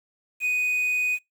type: tone with quantisation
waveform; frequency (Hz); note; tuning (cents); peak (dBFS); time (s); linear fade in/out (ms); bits
triangle; 2489; D#7; 0; -20; 0.4-1.19; 50; 8
effects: noise-tail reverb RT60 0.2 s tail -26 dB re dry